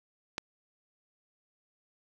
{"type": "click", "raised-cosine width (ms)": 0.2, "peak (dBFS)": -15, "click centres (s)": 0.381, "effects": []}